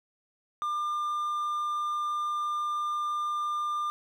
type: tone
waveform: triangle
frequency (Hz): 1199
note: D6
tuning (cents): +36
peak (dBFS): -26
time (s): 0.62-3.9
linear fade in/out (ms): 0
effects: none